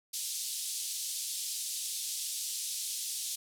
white band-pass noise, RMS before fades -37 dBFS, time 0.13-3.36 s, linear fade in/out 10 ms, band 3500 to 11000 Hz, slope 24 dB/octave, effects none

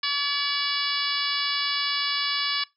harmonic tone with a mistuned harmonic, 571 Hz, D5, 49 cents flat, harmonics 2 / 3 / 4 / 5 / 6 / 7 / 8 / 9, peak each -32 / -32 / -32 / -32 / -32 / -32 / -32 / -32 dBFS, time 0.03-2.64 s, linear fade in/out 5 ms, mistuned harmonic 5, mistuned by +20 cents, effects noise-tail reverb RT60 0.2 s tail -21 dB re dry

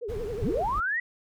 sine tone with vibrato, 440 Hz, A4, in tune, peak -31 dBFS, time 0.01-0.64 s, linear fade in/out 20 ms, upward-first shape triangle, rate 11 Hz, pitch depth 220 cents each way
brown noise, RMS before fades -36 dBFS, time 0.08-0.81 s, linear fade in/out 20 ms
sine linear sweep, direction up, 59.3 to 1975.5 Hz, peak -25 dBFS, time 0.42-1 s, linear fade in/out 5 ms
effects none

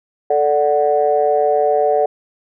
sine chord, D major, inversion second, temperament equal, 440 / 587.3 / 740 Hz, A4 / D5 / F#5, 0 / 0 / 0 cents, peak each -16 dBFS, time 0.3-2.06 s, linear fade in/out 5 ms, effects tanh soft clip ceiling -3 dBFS

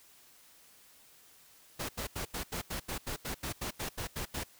pink noise bursts, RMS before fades -37 dBFS, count 15, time 1.79-4.438 s, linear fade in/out 10 ms, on 100 ms, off 82 ms, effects white hiss -60 dBFS RMS until 4.59 s

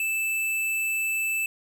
square tone, 2637 Hz, E7, in tune, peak -25 dBFS, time 0-1.46 s, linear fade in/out 2 ms, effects 10-bit

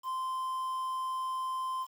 triangle tone with quantisation, 1039 Hz, C6, 12 cents flat, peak -30 dBFS, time 0.03-1.87 s, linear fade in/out 50 ms, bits 9, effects none

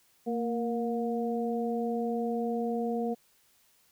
sine tone cluster, 230.8 / 469.2 / 714 Hz, A#3 / A#4 / F5, -17 / +11 / +38 cents, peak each -31 / -32 / -36 dBFS, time 0.26-3.15 s, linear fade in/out 20 ms, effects white hiss -66 dBFS RMS until 3.91 s

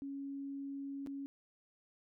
sine tone with dropouts, 277.2 Hz, C#4, in tune, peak -40 dBFS, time 0.02-1.26 s, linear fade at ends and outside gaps 0 ms, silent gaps 1.063-1.071 s, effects none

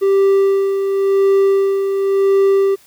triangle tone with tremolo, 392 Hz, G4, in tune, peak -7 dBFS, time 0.01-2.76 s, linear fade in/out 20 ms, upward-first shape sine, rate 0.93 Hz, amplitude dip 50%, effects white hiss -49 dBFS RMS until 2.86 s

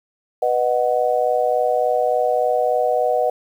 sine chord, B major, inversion none, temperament just, 493.9 / 617.4 / 740.8 Hz, B4 / D#5 / F#5, 0 / -14 / +2 cents, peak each -20 / -20 / -20 dBFS, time 0.42-3.3 s, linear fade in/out 5 ms, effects 8-bit

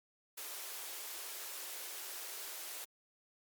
white high-pass noise, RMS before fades -45 dBFS, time 0.37-2.85 s, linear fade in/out 10 ms, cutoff 320 Hz, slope 96 dB/octave, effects Opus 48 kbps

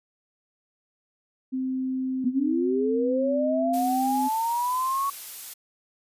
sine tone, 260.1 Hz, C4, 10 cents flat, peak -25 dBFS, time 1.52-4.29 s, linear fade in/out 20 ms
sine linear sweep, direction up, 233.1 to 1119 Hz, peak -23 dBFS, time 2.24-5.1 s, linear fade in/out 5 ms
blue noise, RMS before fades -37 dBFS, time 3.73-5.54 s, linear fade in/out 10 ms
effects resampled to 32000 Hz

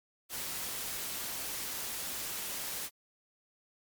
white noise, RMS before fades -38 dBFS, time 0.29-2.9 s, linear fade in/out 50 ms, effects MP3 96 kbps

